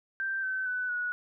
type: tone with pitch steps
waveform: sine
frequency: 1568 / 1532.2 / 1497.2 / 1463 Hz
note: G6 / G6 / F#6 / F#6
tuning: 0 / -40 / +20 / -20 cents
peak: -29 dBFS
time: 0.2-1.12 s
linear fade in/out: 0 ms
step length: 230 ms
effects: none